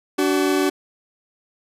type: tone pair together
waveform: 40% pulse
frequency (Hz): 290 / 376.4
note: D4 / F#4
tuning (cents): -22 / +30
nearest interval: perfect fourth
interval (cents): 452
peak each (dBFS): -19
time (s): 0.18-0.7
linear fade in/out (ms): 10
effects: resampled to 32000 Hz